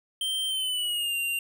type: tone with pitch glide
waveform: square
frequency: 3136 to 2778 Hz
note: G7 to F7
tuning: 0 to -10 cents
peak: -27 dBFS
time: 0.21-1.39 s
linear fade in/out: 2 ms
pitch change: -210 cents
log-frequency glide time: 0.47-1.16 s
effects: none